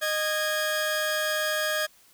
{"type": "tone pair together", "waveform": "sawtooth", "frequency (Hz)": [616.9, 1647], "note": ["D#5", "G#6"], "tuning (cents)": [-15, -15], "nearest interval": "octave + perfect fourth", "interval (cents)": 1700, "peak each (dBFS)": -24, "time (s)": [0.01, 1.87], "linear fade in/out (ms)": 20, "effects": ["white hiss -58 dBFS RMS until 2.13 s"]}